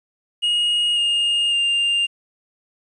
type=tone with pitch steps; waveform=triangle; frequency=2874 / 2836 / 2799 Hz; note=F7 / F7 / F7; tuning=+49 / +26 / +3 cents; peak=-15 dBFS; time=0.42-2.07 s; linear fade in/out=20 ms; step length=550 ms; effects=resampled to 24000 Hz + 9-bit